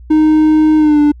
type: tone with pitch glide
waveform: triangle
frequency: 309.6 to 294.9 Hz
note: D#4 to D4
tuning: -9 to +7 cents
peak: -4 dBFS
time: 0.1-1.12 s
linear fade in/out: 10 ms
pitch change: -84 cents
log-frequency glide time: 0.77-1 s
effects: added 60 Hz sine -32 dBFS peak until 1.2 s